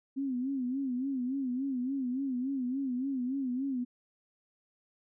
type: tone with vibrato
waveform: sine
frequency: 260.9 Hz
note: C4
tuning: 5 cents flat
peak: -30 dBFS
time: 0.16-3.85 s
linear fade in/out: 20 ms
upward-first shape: sine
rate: 3.5 Hz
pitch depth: 110 cents each way
effects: none